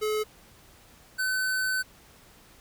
square tone pair in turn, 428.2 / 1518 Hz, A4 / F#6, -47 / +44 cents, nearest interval octave + minor seventh, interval 2191 cents, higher second, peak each -26 dBFS, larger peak neither, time 0.01-0.24 / 1.18-1.83 s, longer second, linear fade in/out 20 ms, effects pink hiss -55 dBFS RMS until 2.6 s

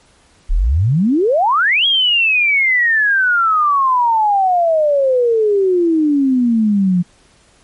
sine exponential two-way sweep, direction up then down, 32 to 3322 to 173.1 Hz, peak -10 dBFS, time 0.49-7.03 s, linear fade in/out 20 ms, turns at 1.86 s, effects pink hiss -51 dBFS RMS until 7.63 s + MP3 48 kbps

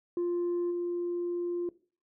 sine tone with level steps, 349.2 Hz, F4, in tune, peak -25 / -28 dBFS, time 0.17-1.69 s, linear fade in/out 2 ms, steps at 0.7 s, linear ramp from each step 20 ms, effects noise-tail reverb RT60 0.4 s tail -19 dB re dry + tanh soft clip ceiling -26 dBFS

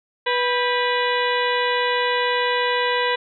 harmonic tone with a mistuned harmonic, 491.3 Hz, B4, 9 cents flat, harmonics 1 / 2 / 3 / 4 / 5 / 6 / 7 / 8, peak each -23 / -23 / -28 / -26 / -31 / -30 / -31 / -32 dBFS, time 0.26-3.16 s, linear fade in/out 10 ms, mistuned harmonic 3, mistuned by +130 cents, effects none

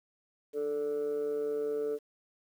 sine tone with amplitude modulation, 440 Hz, A4, in tune, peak -25 dBFS, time 0.53-1.99 s, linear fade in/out 50 ms, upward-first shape sine, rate 145 Hz, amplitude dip 70%, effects tanh soft clip ceiling -26 dBFS + 10-bit

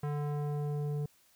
square tone with low-pass filter sweep, 146.83 Hz, D3, in tune, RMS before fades -34 dBFS, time 0.03-1.06 s, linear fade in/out 5 ms, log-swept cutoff 1300 to 410 Hz, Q 0.99, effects white hiss -66 dBFS RMS until 1.35 s

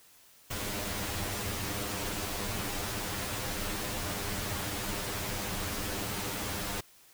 pink noise with comb filter, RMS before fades -35 dBFS, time 0.5-6.81 s, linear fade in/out 10 ms, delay 9.9 ms, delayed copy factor +1, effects white hiss -59 dBFS RMS until 7.13 s

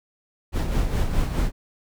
brown noise with tremolo, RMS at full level -20 dBFS, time 0.52-1.52 s, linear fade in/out 50 ms, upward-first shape sine, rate 4.8 Hz, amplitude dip 55%, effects none

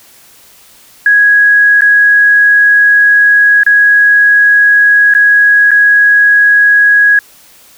sine tone with dropouts, 1661.2 Hz, G#6, in tune, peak -3 dBFS, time 1.06-7.19 s, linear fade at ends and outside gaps 2 ms, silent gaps 1.809-1.819 / 3.634-3.664 / 5.139-5.149 / 5.708-5.715 s, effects white hiss -41 dBFS RMS until 7.77 s

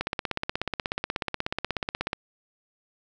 click train, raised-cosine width 0.3 ms, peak -11 dBFS, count 36, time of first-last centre 0.01-2.131 s, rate 16.5 Hz, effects none

